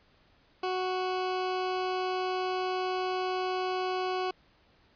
20% pulse tone, 370 Hz, F#4, in tune, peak -24 dBFS, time 0.63-4.31 s, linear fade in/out 5 ms, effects pink hiss -64 dBFS RMS until 4.95 s + resampled to 11025 Hz

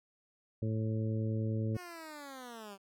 harmonic tone, 110 Hz, A2, in tune, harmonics 1 / 2 / 3 / 4 / 5, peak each -32 / -38 / -42 / -44 / -46 dBFS, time 0.62-1.77 s, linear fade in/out 5 ms
10% pulse linear sweep, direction down, 370 to 191.2 Hz, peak -37 dBFS, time 1.74-2.78 s, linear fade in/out 50 ms
effects none

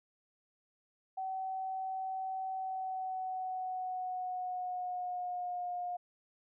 sine tone with pitch glide, 760 to 713.2 Hz, F#5 to F5, +46 to +36 cents, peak -35 dBFS, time 1.17-5.97 s, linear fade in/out 10 ms, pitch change -110 cents, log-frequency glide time 2.53-5.71 s, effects none

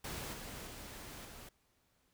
pink noise with level steps, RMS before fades -43 / -47 / -49 / -52 dBFS, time 0.04-1.49 s, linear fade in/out 5 ms, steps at 0.33 / 0.67 / 1.25 s, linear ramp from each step 2 ms, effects pink hiss -75 dBFS RMS until 2.13 s

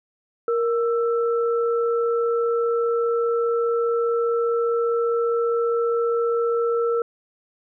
sine tone pair together, 467.5 / 1327.6 Hz, A#4 / E6, +5 / +12 cents, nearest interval octave + tritone, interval 1807 cents, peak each -19 / -28 dBFS, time 0.48-7.02 s, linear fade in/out 2 ms, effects none

